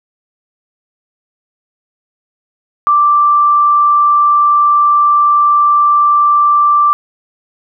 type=tone; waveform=sine; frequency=1174.7 Hz; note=D6; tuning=in tune; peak=-6 dBFS; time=2.87-6.93 s; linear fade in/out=0 ms; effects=none